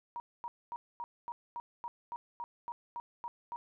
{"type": "tone bursts", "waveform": "sine", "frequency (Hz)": 950, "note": "A#5", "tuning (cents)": 33, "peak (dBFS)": -37, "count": 13, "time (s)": [0.16, 3.56], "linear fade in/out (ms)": 0, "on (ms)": 40, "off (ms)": 240, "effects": []}